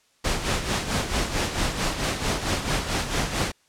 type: noise with tremolo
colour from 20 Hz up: pink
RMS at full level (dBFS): -23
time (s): 0.24-3.52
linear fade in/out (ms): 10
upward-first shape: sine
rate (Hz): 4.5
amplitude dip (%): 60
effects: white hiss -63 dBFS RMS until 3.68 s + low-pass 8000 Hz 12 dB/octave